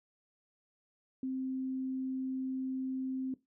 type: tone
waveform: sine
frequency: 261.6 Hz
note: C4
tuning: in tune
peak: -33 dBFS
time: 1.23-3.34 s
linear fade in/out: 2 ms
effects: noise-tail reverb RT60 0.2 s tail -18 dB re dry